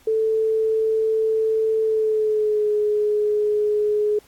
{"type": "tone with pitch glide", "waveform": "sine", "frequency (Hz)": [440.7, 420.3], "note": ["A4", "G#4"], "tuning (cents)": [3, 21], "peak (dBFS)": -17, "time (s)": [0.07, 4.19], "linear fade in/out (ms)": 5, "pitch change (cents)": -82, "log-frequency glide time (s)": [1.82, 2.7], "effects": ["pink hiss -54 dBFS RMS until 4.27 s", "AAC 64 kbps"]}